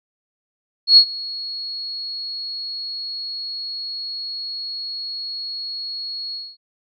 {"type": "tone with ADSR envelope", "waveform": "sine", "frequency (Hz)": 4330, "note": "C#8", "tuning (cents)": -41, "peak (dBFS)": -4, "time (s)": [0.87, 6.57], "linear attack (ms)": 99, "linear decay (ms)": 77, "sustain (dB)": -22, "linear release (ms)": 230, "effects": []}